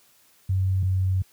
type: tone pair in turn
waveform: sine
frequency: 94.6 / 93.89 Hz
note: F#2 / F#2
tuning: +39 / +26 cents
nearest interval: unison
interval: 13 cents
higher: first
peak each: -19 / -19 dBFS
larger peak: neither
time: 0.49-0.83 / 0.83-1.22 s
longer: second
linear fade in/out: 5 ms
effects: white hiss -59 dBFS RMS until 1.32 s + high-pass 60 Hz 12 dB/octave